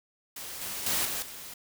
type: noise with level steps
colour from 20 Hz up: white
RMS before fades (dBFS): -40 / -36 / -28 / -33 / -43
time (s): 0.36-1.54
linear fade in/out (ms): 5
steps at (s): 0.61 / 0.86 / 1.05 / 1.22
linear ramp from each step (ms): 5
effects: none